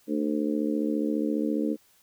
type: harmonic tone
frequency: 74.7 Hz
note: D2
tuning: 30 cents sharp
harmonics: 3 / 4 / 5 / 6 / 7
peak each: -29 / -27 / -38 / -33 / -36 dBFS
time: 0.07-1.77 s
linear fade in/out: 50 ms
effects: white hiss -62 dBFS RMS until 2.02 s